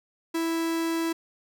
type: tone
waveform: 45% pulse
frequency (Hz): 329.5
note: E4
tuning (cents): -1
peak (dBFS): -25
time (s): 0.34-1.13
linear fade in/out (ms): 10
effects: none